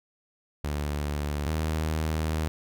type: tone pair in turn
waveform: sawtooth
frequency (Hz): 73.42 / 78.5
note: D2 / D#2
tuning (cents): 0 / +16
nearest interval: minor second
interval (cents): 116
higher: second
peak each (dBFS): -24 / -22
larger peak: second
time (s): 0.64-1.46 / 1.46-2.48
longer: second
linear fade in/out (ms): 0
effects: none